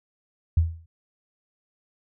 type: tone with exponential decay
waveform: sine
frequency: 82.41 Hz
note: E2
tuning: in tune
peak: -13 dBFS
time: 0.57-0.86 s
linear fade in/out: 5 ms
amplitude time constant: 61 ms
effects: none